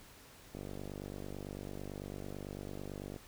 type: click train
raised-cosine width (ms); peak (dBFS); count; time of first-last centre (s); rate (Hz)
2; -30; 129; 0.55-3.162; 49
effects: pink hiss -57 dBFS RMS until 3.27 s